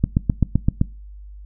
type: click train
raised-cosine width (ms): 5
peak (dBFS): -3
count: 7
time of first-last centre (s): 0.04-0.814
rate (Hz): 7.75
effects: noise-tail reverb RT60 0.3 s tail -22 dB re dry + added 50 Hz sine -36 dBFS peak until 1.45 s